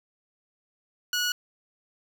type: tone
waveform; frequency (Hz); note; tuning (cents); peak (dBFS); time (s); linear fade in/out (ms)
15% pulse; 1460; F#6; -24; -18; 1.13-1.32; 2
effects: none